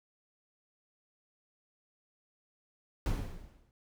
brown noise with exponential decay, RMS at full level -28 dBFS, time 3.06-3.71 s, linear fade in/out 1 ms, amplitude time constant 140 ms, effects none

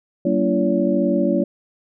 sine tone cluster, 190.5 / 232.2 / 286.9 / 339.8 / 568 Hz, G3 / A#3 / D4 / F4 / C#5, -49 / -7 / -40 / -47 / +42 cents, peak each -22 dBFS, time 0.25-1.44 s, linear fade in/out 5 ms, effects none

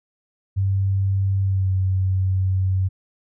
sine tone with pitch glide, 97.2 to 94.32 Hz, G2 to F#2, -14 to +34 cents, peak -17 dBFS, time 0.56-2.89 s, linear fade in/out 20 ms, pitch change -52 cents, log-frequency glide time 1.42-1.71 s, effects none

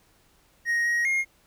triangle tone with pitch steps, 1874 / 1887 / 2138 Hz, A#6 / A#6 / C7, +9 / +21 / +37 cents, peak -20 dBFS, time 0.65-1.25 s, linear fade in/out 50 ms, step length 200 ms, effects pink hiss -62 dBFS RMS until 1.46 s

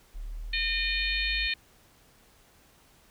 sine exponential sweep, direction up, 35.93 to 52.3 Hz, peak -34 dBFS, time 0.14-1.48 s, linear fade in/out 20 ms
harmonic tone, 609 Hz, D#5, 37 cents flat, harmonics 3 / 4 / 5 / 6 / 7, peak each -33 / -30 / -36 / -34 / -35 dBFS, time 0.53-1.54 s, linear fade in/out 5 ms
effects pink hiss -60 dBFS RMS until 3.1 s

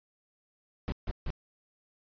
brown noise bursts, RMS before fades -32 dBFS, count 3, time 0.88-1.303 s, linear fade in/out 0 ms, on 41 ms, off 150 ms, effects resampled to 11025 Hz

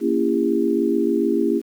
sine chord, A# diminished seventh, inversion none, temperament just, 233.1 / 279.7 / 335.6 / 402.8 Hz, A#3 / C#4 / E4 / G4, 0 / +16 / +31 / +47 cents, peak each -23 / -23 / -21 / -22 dBFS, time 0-1.62 s, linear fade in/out 50 ms, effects 8-bit

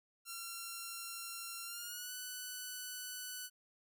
5% pulse tone with pitch glide, 1368 to 1491.8 Hz, F6 to F#6, -36 to +14 cents, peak -32 dBFS, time 0.25-3.5 s, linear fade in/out 50 ms, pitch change +150 cents, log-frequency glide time 1.64-2.12 s, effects none

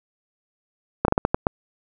slowing click train, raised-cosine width 1 ms, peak -3 dBFS, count 7, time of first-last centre 1.05-1.468 s, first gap 32 ms, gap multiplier 1.31, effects none

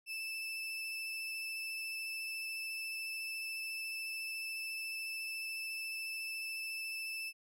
35% pulse tone with vibrato, 2637 Hz, E7, in tune, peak -37 dBFS, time 0.06-7.33 s, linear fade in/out 50 ms, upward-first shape square, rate 14 Hz, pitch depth 8 cents each way, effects none

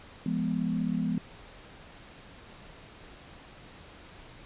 sine chord, F diminished, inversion none, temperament equal with one note detuned, 171.61 / 207.7 / 246.9 Hz, F3 / Ab3 / Cb4, -30 / 0 / 0 cents, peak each -31 dBFS, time 0.26-1.18 s, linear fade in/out 2 ms, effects pink hiss -50 dBFS RMS until 4.45 s + resampled to 8000 Hz

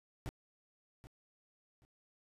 brown noise with echo, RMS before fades -40 dBFS, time 0.26-0.29 s, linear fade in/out 0 ms, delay 780 ms, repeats 2, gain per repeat -13 dB, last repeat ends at 1.85 s, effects resampled to 32000 Hz

